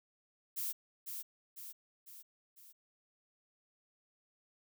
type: noise with echo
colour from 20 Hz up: violet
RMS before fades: -38 dBFS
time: 0.56-0.73 s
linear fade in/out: 20 ms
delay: 500 ms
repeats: 4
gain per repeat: -5 dB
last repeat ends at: 2.73 s
effects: none